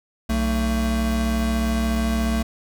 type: tone pair together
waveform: square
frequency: 62.4 / 224.1 Hz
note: B1 / A3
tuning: +19 / +32 cents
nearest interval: octave + minor seventh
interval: 2213 cents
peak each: -23 dBFS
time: 0.29-2.43 s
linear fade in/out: 10 ms
effects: none

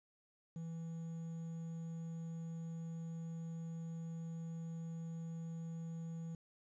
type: tone with quantisation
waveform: triangle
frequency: 164.8 Hz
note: E3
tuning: in tune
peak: -40 dBFS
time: 0.56-6.35 s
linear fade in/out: 2 ms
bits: 11
effects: resampled to 16000 Hz

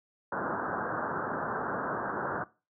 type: low-pass noise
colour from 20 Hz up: white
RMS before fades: -33 dBFS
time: 0.32-2.44 s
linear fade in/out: 5 ms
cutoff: 1600 Hz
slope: 96 dB/octave
effects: noise-tail reverb RT60 0.3 s tail -19 dB re dry + high-pass 150 Hz 12 dB/octave

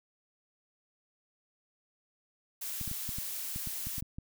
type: noise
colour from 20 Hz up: blue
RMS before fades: -38 dBFS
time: 2.61-4.01 s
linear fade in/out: 10 ms
type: clicks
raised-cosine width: 5 ms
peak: -28 dBFS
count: 11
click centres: 2.813 / 2.877 / 2.914 / 3.091 / 3.185 / 3.561 / 3.673 / 3.87 / 3.982 / 4.025 / 4.185 s
effects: none

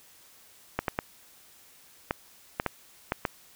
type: clicks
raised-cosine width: 0.5 ms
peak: -11 dBFS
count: 8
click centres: 0.79 / 0.882 / 0.989 / 2.109 / 2.599 / 2.663 / 3.121 / 3.252 s
effects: white hiss -56 dBFS RMS until 3.55 s

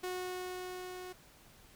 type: tone with level ramp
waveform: sawtooth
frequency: 365.5 Hz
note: F#4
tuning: 21 cents flat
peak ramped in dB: -32 to -40 dBFS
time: 0.03-1.13 s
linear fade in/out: 10 ms
effects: pink hiss -60 dBFS RMS until 1.75 s

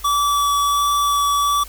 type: tone with vibrato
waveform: square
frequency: 1150 Hz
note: D6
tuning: 37 cents flat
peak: -16 dBFS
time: 0.04-1.64 s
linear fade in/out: 10 ms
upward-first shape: sine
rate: 1.4 Hz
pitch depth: 8 cents each way
effects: added 50 Hz sine -37 dBFS peak until 1.68 s + white hiss -41 dBFS RMS until 1.68 s

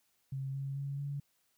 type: tone with pitch steps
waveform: sine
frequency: 135 / 137.28 / 139.6 / 141.96 Hz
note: C#3 / C#3 / C#3 / C#3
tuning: -45 / -16 / +13 / +42 cents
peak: -35 dBFS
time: 0.32-1.2 s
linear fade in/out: 5 ms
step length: 220 ms
effects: white hiss -75 dBFS RMS until 1.57 s

